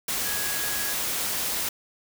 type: tone in noise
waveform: sine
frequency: 1661.2 Hz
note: G#6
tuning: in tune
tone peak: -35 dBFS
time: 0.25-0.94 s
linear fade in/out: 5 ms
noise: white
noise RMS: -28 dBFS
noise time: 0.08-1.69 s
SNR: -10 dB
effects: none